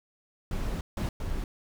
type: noise bursts at uneven times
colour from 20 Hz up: brown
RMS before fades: -31 dBFS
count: 3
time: 0.51-0.81 / 0.97-1.09 / 1.2-1.44 s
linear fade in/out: 2 ms
effects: none